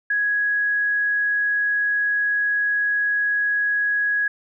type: tone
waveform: sine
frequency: 1666 Hz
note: G#6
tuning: 5 cents sharp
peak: -18 dBFS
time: 0.1-4.28 s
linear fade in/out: 5 ms
effects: none